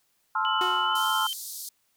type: chord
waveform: sine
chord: F major seventh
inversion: first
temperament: just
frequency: 873.1 / 1047.7 / 1309.6 / 1396.9 Hz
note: A5 / C6 / E6 / F6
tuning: -14 / +2 / -12 / 0 cents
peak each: -29 dBFS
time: 0.35-1.27 s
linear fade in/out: 5 ms
type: tone with pitch glide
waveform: sine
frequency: 2980 to 3110 Hz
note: F#7 to G7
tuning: +12 to -14 cents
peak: -29 dBFS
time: 0.45-1.33 s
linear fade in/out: 0 ms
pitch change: +74 cents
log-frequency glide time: 0.85-1.05 s
type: tone with exponential decay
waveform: sawtooth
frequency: 364.6 Hz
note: F#4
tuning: 25 cents flat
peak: -25 dBFS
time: 0.61-1.21 s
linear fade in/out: 2 ms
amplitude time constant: 130 ms
type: band-pass noise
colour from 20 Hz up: white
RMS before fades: -38 dBFS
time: 0.95-1.69 s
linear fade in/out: 5 ms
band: 4000 to 15000 Hz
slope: 48 dB/octave
effects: white hiss -70 dBFS RMS until 1.96 s